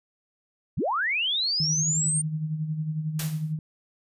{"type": "linear sweep", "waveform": "sine", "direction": "up", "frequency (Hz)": [70, 8870], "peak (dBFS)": -23, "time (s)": [0.77, 2.22], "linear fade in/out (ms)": 10}
{"type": "tone with tremolo", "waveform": "sine", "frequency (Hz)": 155.56, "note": "D#3", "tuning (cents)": 0, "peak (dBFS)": -24, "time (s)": [1.6, 3.59], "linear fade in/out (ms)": 2, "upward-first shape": "sine", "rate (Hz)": 11, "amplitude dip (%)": 55}
{"type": "noise with exponential decay", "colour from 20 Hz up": "white", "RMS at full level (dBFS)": -29, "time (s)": [3.19, 3.53], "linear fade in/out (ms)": 5, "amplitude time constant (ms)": 72}
{"effects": ["resampled to 32000 Hz"]}